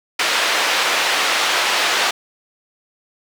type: band-pass noise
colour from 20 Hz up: white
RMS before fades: -18 dBFS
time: 0.19-2.11 s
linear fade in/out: 5 ms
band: 520 to 3400 Hz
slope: 12 dB/octave
effects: none